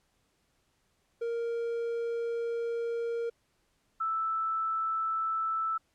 triangle / sine tone pair in turn, 466.2 / 1318.6 Hz, A#4 / E6, 0 / 0 cents, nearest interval octave + tritone, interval 1800 cents, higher second, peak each -28 / -28 dBFS, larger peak neither, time 1.21-3.3 / 4-5.78 s, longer first, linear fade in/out 10 ms, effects pink hiss -73 dBFS RMS until 5.94 s + low-pass 11000 Hz 12 dB/octave

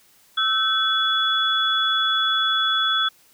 sine tone cluster, 1311 / 1533 / 3405 Hz, E6 / G6 / G#7, -10 / -39 / +42 cents, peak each -23 / -26 / -20 dBFS, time 0.37-3.09 s, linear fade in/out 10 ms, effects white hiss -56 dBFS RMS until 3.33 s

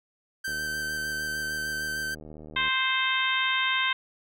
45% pulse tone with vibrato, 1552 Hz, G6, 18 cents flat, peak -29 dBFS, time 0.44-2.15 s, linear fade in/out 10 ms, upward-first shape square, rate 6.6 Hz, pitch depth 11 cents each way
click train, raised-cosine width 2 ms, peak -31 dBFS, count 170, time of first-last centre 0.48-2.681 s, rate 76.8 Hz
harmonic tone, 523.3 Hz, C5, in tune, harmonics 2 / 3 / 4 / 5 / 6 / 7, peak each -30 / -29 / -29 / -32 / -31 / -32 dBFS, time 2.56-3.93 s, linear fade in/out 5 ms
effects none

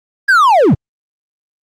triangle linear sweep, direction down, 1661.2 to 87.31 Hz, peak -4 dBFS, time 0.28-0.75 s, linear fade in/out 10 ms, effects Opus 24 kbps

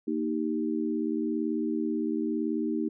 sine chord, Eb major, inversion second, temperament equal, 233.1 / 311.1 / 392 Hz, Bb3 / Eb4 / G4, 0 / 0 / 0 cents, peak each -31 / -29 / -34 dBFS, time 0.07-2.89 s, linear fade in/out 10 ms, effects none

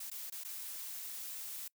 blue noise with dropouts, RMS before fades -44 dBFS, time 0-1.68 s, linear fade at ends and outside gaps 5 ms, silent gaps 0.101-0.113 / 0.3-0.321 / 0.437-0.447 s, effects noise-tail reverb RT60 0.1 s tail -24 dB re dry

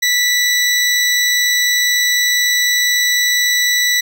20% pulse tone, 1966 Hz, B6, 8 cents flat, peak -7 dBFS, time 0.02-4.01 s, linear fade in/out 10 ms, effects none

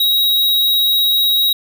square tone, 3821 Hz, A#7, 42 cents sharp, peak -12 dBFS, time 0-1.53 s, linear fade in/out 5 ms, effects none

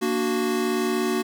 square chord, Bb augmented, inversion none, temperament equal, 233.1 / 293.7 / 370 Hz, Bb3 / D4 / F#4, 0 / 0 / 0 cents, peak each -27 / -30 / -25 dBFS, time 0.01-1.23 s, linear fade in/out 20 ms, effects none

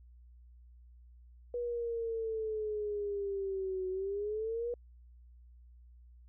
sine exponential two-way sweep, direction down then up, 485.6 to 370.7 to 485.6 Hz, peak -33 dBFS, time 1.54-4.74 s, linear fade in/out 2 ms, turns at 3.89 s, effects added 60 Hz sine -54 dBFS peak until 6.28 s

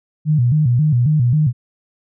sine tone with vibrato, 136.5 Hz, C#3, 26 cents flat, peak -11 dBFS, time 0.25-1.53 s, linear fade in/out 50 ms, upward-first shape square, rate 3.7 Hz, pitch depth 200 cents each way, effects none

